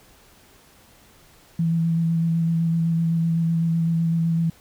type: tone with vibrato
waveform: sine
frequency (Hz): 165.5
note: E3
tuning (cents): +7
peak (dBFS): -18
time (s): 1.59-4.5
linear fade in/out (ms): 5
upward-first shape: square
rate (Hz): 7.9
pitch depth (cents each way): 13
effects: pink hiss -53 dBFS RMS until 4.6 s